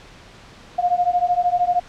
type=beating tone pair; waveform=sine; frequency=705 / 718 Hz; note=F5 / F5; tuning=+16 / +48 cents; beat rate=13 Hz; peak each=-19 dBFS; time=0.78-1.8 s; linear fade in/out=10 ms; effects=pink hiss -44 dBFS RMS until 1.88 s + low-pass 5000 Hz 12 dB/octave